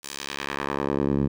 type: tone with band-pass filter sweep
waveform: 10% pulse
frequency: 70.1 Hz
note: C#2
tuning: 20 cents sharp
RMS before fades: -27 dBFS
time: 0.03-1.28 s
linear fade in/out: 10 ms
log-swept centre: 8400 to 170 Hz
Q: 0.84
effects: none